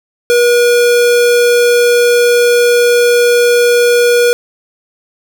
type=tone; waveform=square; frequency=481.1 Hz; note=B4; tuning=45 cents flat; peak=-7 dBFS; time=0.3-4.33 s; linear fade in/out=0 ms; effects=none